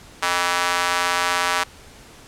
square tone with high-pass filter, 88.4 Hz, F2, 22 cents sharp, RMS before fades -21 dBFS, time 0.22-1.64 s, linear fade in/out 10 ms, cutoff 1100 Hz, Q 1.3, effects pink hiss -45 dBFS RMS until 2.27 s + low-pass 10000 Hz 12 dB/octave

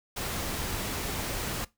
pink noise, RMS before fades -33 dBFS, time 0.16-1.65 s, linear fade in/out 10 ms, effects noise-tail reverb RT60 0.2 s tail -20 dB re dry

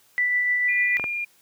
sine tone with tremolo, 1975.5 Hz, B6, in tune, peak -18 dBFS, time 0.18-0.97 s, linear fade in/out 0 ms, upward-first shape triangle, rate 6.7 Hz, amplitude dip 30%
sine tone, 2409 Hz, D7, 43 cents sharp, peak -25 dBFS, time 0.68-1.25 s, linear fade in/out 10 ms
clicks, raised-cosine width 0.5 ms, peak -15 dBFS, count 2, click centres 0.997 / 1.041 s
effects white hiss -59 dBFS RMS until 1.41 s + high-pass 60 Hz 12 dB/octave

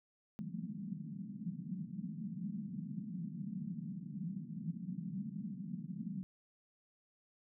white band-pass noise, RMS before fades -43 dBFS, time 0.39-6.23 s, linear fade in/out 0 ms, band 160 to 210 Hz, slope 48 dB/octave, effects none

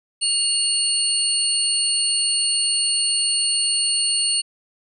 sine tone cluster, 2818 / 4373 / 8980 Hz, F7 / C#8 / C#9, +15 / -24 / +21 cents, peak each -24 / -22 / -21 dBFS, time 0.21-4.42 s, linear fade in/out 20 ms, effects none

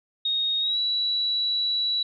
sine tone with pitch glide, 3729 to 3926 Hz, A#7 to B7, 0 to -11 cents, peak -22 dBFS, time 0.25-2.03 s, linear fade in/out 5 ms, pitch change +89 cents, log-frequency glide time 0.6-0.78 s, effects none

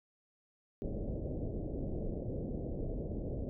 pink low-pass noise, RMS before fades -38 dBFS, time 0.82-3.49 s, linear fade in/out 0 ms, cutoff 600 Hz, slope 48 dB/octave, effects none

